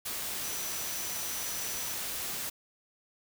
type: tone in noise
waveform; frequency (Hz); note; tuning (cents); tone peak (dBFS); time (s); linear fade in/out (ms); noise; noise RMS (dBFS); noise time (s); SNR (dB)
sine; 5920; F#8; 0; -41; 0.43-1.93; 10; white; -36; 0.05-2.5; -8
effects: none